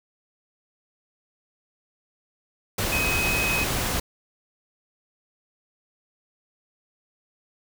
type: tone in noise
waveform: sine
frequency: 2529 Hz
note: D#7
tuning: 28 cents sharp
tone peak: -24 dBFS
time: 2.92-3.64 s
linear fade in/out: 5 ms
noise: pink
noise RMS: -26 dBFS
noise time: 2.78-4 s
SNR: -1 dB
effects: none